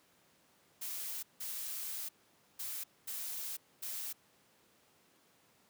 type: noise bursts at uneven times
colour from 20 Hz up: blue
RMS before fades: -41 dBFS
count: 5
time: 0.81-1.23 / 1.4-2.09 / 2.59-2.84 / 3.07-3.57 / 3.82-4.13 s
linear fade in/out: 10 ms
effects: pink hiss -68 dBFS RMS until 5.69 s + high-pass 150 Hz 12 dB/octave